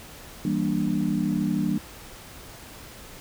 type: chord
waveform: sine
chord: E half-diminished seventh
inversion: none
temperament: just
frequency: 164.81 / 197.78 / 237.3 / 296.7 Hz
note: E3 / G3 / Bb3 / D4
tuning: 0 / +16 / +31 / +18 cents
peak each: -29 / -26 / -28 / -28 dBFS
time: 0.45-1.78 s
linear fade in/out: 2 ms
effects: pink hiss -44 dBFS RMS until 3.2 s